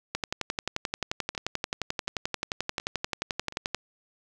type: two click trains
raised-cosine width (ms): 0.2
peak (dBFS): -24 / -11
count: 4 / 42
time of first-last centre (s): 1.35-3.524 / 0.15-3.746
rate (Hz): 1.38 / 11.4
effects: none